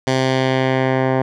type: tone with low-pass filter sweep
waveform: 10% pulse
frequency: 131.1 Hz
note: C3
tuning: 4 cents sharp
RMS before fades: -17 dBFS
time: 0.07-1.22 s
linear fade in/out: 2 ms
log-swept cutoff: 5900 to 1300 Hz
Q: 1.1
effects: none